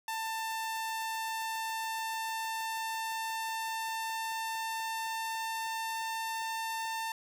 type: tone with pitch glide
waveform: sawtooth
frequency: 892 to 897.7 Hz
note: A5 to A5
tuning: +23 to +34 cents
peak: -30 dBFS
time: 0.08-7.12 s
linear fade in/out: 2 ms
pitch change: +11 cents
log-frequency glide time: 0.75-6.39 s
effects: none